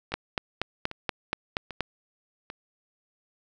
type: two click trains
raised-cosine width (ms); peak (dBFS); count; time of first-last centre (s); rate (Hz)
0.3; -10 / -21; 8 / 4; 0.14-1.807 / 0.12-2.501; 4.2 / 1.26
effects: none